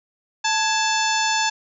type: harmonic tone with a mistuned harmonic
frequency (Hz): 880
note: A5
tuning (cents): 0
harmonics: 1 / 2 / 3 / 4 / 5 / 6 / 7 / 8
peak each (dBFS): -22 / -25 / -27 / -28 / -29 / -30 / -30 / -31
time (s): 0.44-1.5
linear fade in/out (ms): 10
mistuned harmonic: 2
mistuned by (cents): -94
effects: none